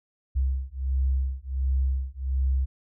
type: beating tone pair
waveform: sine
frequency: 65.41 / 66.81 Hz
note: C2 / C2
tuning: 0 / +37 cents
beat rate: 1.4 Hz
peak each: -26 / -26 dBFS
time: 0.35-2.66 s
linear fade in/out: 20 ms
effects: none